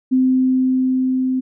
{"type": "tone with level ramp", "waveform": "sine", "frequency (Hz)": 258.4, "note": "C4", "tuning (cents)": -21, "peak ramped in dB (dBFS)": [-11, -16], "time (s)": [0.11, 1.41], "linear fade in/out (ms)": 20, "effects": []}